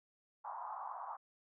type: band-pass noise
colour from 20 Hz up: white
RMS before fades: -45 dBFS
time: 0.44-1.17 s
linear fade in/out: 10 ms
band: 770 to 1100 Hz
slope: 48 dB/octave
effects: none